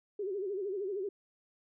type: tone with vibrato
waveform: sine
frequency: 392 Hz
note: G4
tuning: in tune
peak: -33 dBFS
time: 0.19-1.09 s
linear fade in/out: 5 ms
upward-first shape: sine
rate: 13 Hz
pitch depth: 120 cents each way
effects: none